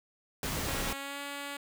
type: noise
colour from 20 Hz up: pink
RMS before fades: -34 dBFS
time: 0.43-0.93 s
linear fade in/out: 2 ms
type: tone with pitch glide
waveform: 5% pulse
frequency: 273.5 to 283.3 Hz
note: C#4 to C#4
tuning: -23 to +38 cents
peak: -26 dBFS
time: 0.68-1.57 s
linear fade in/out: 5 ms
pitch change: +61 cents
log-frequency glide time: 0.88-1.2 s
effects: none